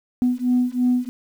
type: beating tone pair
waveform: sine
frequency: 246.9 / 249.9 Hz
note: B3 / B3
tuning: 0 / +21 cents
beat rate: 3 Hz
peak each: -19 dBFS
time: 0.22-1.09 s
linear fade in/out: 0 ms
effects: tanh soft clip ceiling -11 dBFS + 8-bit